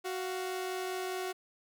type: tone pair together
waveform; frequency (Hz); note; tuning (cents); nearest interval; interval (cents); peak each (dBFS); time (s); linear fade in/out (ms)
sawtooth; 371.7 / 698.5; F#4 / F5; +8 / 0; major seventh; 1092; -31 / -39; 0.04-1.33; 20
effects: none